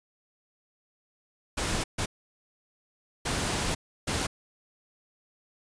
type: noise bursts at uneven times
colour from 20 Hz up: pink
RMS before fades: -29 dBFS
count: 4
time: 1.57-1.84 / 1.98-2.06 / 3.25-3.75 / 4.07-4.27 s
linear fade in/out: 10 ms
effects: resampled to 22050 Hz

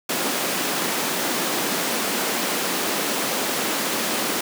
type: high-pass noise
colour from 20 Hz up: pink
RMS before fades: -24 dBFS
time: 0.09-4.41 s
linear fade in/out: 5 ms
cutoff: 210 Hz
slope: 24 dB/octave
effects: none

